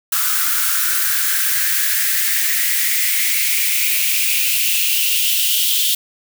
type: noise with high-pass filter sweep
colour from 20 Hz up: blue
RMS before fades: -17 dBFS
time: 0.12-5.95 s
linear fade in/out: 5 ms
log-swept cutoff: 1300 to 3200 Hz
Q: 5.4
effects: none